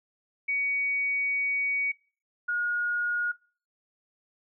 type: tone pair in turn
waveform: sine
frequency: 2250 / 1438.4 Hz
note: C#7 / F#6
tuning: +25 / -49 cents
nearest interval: minor sixth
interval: 774 cents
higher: first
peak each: -25 dBFS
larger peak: neither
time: 0.48-1.92 / 2.48-3.32 s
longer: first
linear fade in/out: 10 ms
effects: noise-tail reverb RT60 0.4 s tail -22 dB re dry